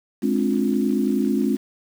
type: chord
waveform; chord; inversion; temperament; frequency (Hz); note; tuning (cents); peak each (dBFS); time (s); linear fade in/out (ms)
sine; D half-diminished seventh; second; just; 211.4 / 264.3 / 293.7 / 352.4; Ab3 / C4 / D4 / F4; +31 / +18 / 0 / +16; -22 / -22 / -26 / -26; 0.22-1.57; 20
effects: 7-bit